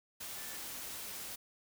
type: tone in noise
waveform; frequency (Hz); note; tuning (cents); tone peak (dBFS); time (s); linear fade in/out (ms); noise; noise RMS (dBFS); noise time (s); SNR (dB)
sine; 1756; A6; -4; -55; 0.37-0.58; 10; white; -44; 0.2-1.36; -14
effects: none